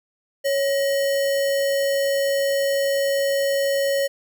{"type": "tone with sample-and-hold", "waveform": "sine", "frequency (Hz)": 554.4, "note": "C#5", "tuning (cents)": 0, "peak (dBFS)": -18, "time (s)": [0.44, 4.08], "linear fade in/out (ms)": 20, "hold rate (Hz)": 2450, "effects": []}